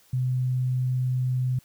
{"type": "tone", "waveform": "sine", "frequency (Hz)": 127.3, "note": "C3", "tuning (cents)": -47, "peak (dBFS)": -22, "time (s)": [0.13, 1.59], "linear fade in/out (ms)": 5, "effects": ["white hiss -59 dBFS RMS until 1.64 s"]}